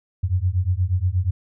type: beating tone pair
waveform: sine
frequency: 87.31 / 95.71 Hz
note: F2 / G2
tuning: 0 / -41 cents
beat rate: 8.4 Hz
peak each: -21 dBFS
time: 0.23-1.31 s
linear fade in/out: 10 ms
effects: none